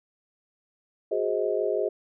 sine chord, Ab dominant seventh, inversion third, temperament equal with one note detuned, 370 / 415.3 / 523.3 / 631.3 Hz, Gb4 / Ab4 / C5 / Eb5, 0 / 0 / 0 / +25 cents, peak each -30 / -27 / -31 / -29 dBFS, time 1.11-1.89 s, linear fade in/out 10 ms, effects none

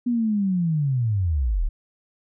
sine linear sweep, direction down, 246.9 to 30.87 Hz, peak -19 dBFS, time 0.06-1.69 s, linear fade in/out 10 ms, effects none

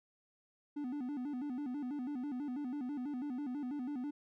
triangle tone with vibrato, 269.9 Hz, C#4, 46 cents flat, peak -35 dBFS, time 0.76-4.11 s, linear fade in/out 10 ms, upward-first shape square, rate 6.1 Hz, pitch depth 140 cents each way, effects none

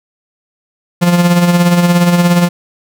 45% pulse tone with tremolo, 174.61 Hz, F3, in tune, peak -5 dBFS, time 1.01-2.49 s, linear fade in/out 20 ms, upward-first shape sine, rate 17 Hz, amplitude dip 50%, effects none

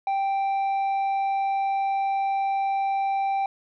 sine tone with tanh clipping, 784 Hz, G5, in tune, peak -23 dBFS, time 0.07-3.46 s, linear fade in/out 2 ms, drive 5 dB, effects none

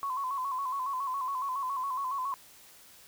sine tone with vibrato, 1064 Hz, C6, 29 cents sharp, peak -30 dBFS, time 0.03-2.34 s, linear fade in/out 0 ms, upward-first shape square, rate 7.2 Hz, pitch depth 73 cents each way, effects white hiss -55 dBFS RMS until 3.07 s

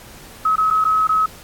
sine tone with dropouts, 1281 Hz, E6, 50 cents flat, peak -13 dBFS, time 0.45-1.26 s, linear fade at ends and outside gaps 5 ms, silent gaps 0.558-0.58 / 0.703-0.708 / 0.842-0.85 / 1.072-1.091 s, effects pink hiss -41 dBFS RMS until 1.43 s + AAC 64 kbps

